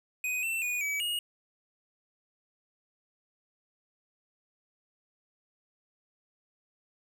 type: tone with pitch steps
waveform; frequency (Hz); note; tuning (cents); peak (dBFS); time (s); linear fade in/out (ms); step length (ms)
square; 2499 / 2683 / 2461 / 2284 / 2871; D#7 / E7 / D#7 / D7 / F7; +7 / +30 / -20 / -49 / +47; -30; 0.24-1.19; 2; 190
effects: none